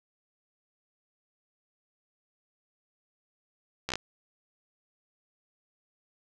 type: slowing click train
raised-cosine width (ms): 0.2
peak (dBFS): -14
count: 5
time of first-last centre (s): 3.89-3.956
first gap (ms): 14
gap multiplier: 1.11
effects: none